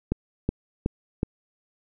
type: click train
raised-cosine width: 3 ms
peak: -10 dBFS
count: 4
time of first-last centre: 0.12-1.231 s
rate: 2.7 Hz
effects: none